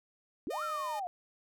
sine linear two-way sweep, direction up then down, 229 to 1396.9 to 689 Hz, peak -34 dBFS, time 0.47-1.07 s, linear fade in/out 0 ms, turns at 0.63 s
sawtooth tone, 611 Hz, D#5, 32 cents flat, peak -36 dBFS, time 0.5-1 s, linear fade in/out 10 ms
effects none

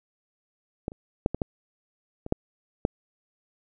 clicks, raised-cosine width 2 ms, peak -15 / -29 / -7 / -15 / -12 / -22 / -8 / -8 dBFS, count 8, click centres 0.881 / 0.919 / 1.261 / 1.346 / 1.418 / 2.264 / 2.324 / 2.851 s, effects none

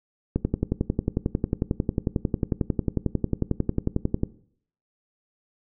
click train, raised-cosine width 3 ms, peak -9 dBFS, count 44, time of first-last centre 0.36-4.234 s, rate 11.1 Hz, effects noise-tail reverb RT60 0.6 s tail -19 dB re dry

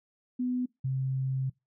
sine tone pair in turn, 249.8 / 132.33 Hz, B3 / C3, +20 / +20 cents, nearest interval major seventh, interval 1100 cents, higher first, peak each -27 dBFS, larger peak neither, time 0.39-0.66 / 0.84-1.5 s, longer second, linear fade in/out 10 ms, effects noise-tail reverb RT60 0.2 s tail -23 dB re dry

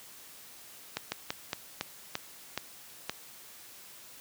slowing click train, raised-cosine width 0.2 ms, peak -14 dBFS, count 8, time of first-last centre 0.97-3.096 s, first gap 150 ms, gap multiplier 1.23, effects white hiss -51 dBFS RMS until 4.2 s + high-pass 80 Hz 12 dB/octave

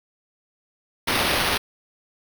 violet noise with sample-and-hold, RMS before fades -22 dBFS, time 1.07-1.58 s, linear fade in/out 10 ms, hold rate 7350 Hz, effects none

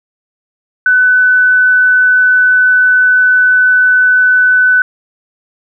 sine tone, 1501 Hz, F#6, 24 cents sharp, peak -5 dBFS, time 0.86-4.82 s, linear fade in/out 2 ms, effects none

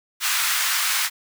pink high-pass noise, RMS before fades -22 dBFS, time 0.2-1.1 s, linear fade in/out 50 ms, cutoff 1200 Hz, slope 24 dB/octave, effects none

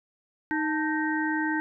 harmonic tone with a mistuned harmonic, 311.1 Hz, D#4, in tune, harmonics 1 / 3 / 5 / 6, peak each -27 / -32 / -31 / -33 dBFS, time 0.51-1.6 s, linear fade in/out 0 ms, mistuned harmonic 3, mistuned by -87 cents, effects none

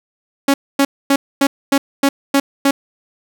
sawtooth tone bursts, 277.2 Hz, C#4, in tune, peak -6 dBFS, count 8, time 0.48-2.71 s, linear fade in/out 5 ms, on 60 ms, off 250 ms, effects none

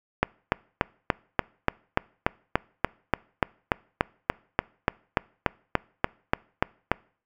click train, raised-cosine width 0.5 ms, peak -4 dBFS, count 24, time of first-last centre 0.23-6.916 s, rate 3.44 Hz, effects noise-tail reverb RT60 0.5 s tail -25 dB re dry

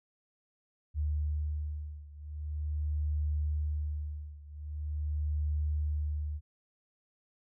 sine beating tone pair, 74.9 / 75.33 Hz, D2 / D2, +35 / +45 cents, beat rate 0.43 Hz, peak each -33 / -35 dBFS, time 0.94-6.41 s, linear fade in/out 50 ms, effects none

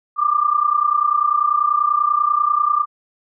sine tone pair together, 1174.7 / 1204.9 Hz, D6 / D6, 0 / +44 cents, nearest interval unison, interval 44 cents, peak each -17 dBFS, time 0.16-2.86 s, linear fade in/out 50 ms, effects none

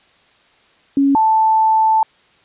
sine tone pair in turn, 277.2 / 880.1 Hz, C#4 / A5, 0 / 0 cents, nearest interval octave + minor sixth, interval 2000 cents, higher second, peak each -10 dBFS, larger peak neither, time 0.97-1.15 / 1.15-2.03 s, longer second, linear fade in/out 2 ms, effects white hiss -53 dBFS RMS until 2.44 s + resampled to 8000 Hz

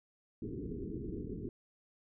white low-pass noise, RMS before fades -41 dBFS, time 0.42-1.49 s, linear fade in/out 2 ms, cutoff 430 Hz, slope 96 dB/octave, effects none

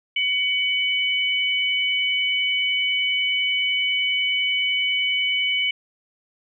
sine tone pair together, 2255 / 2991 Hz, C#7 / F#7, +29 / +18 cents, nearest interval perfect fourth, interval 489 cents, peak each -22 dBFS, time 0.16-5.71 s, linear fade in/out 5 ms, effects none

